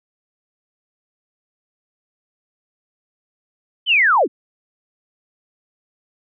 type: linear sweep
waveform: sine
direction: down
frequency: 3136 to 192.1 Hz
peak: -11 dBFS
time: 3.86-4.28 s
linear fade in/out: 50 ms
effects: none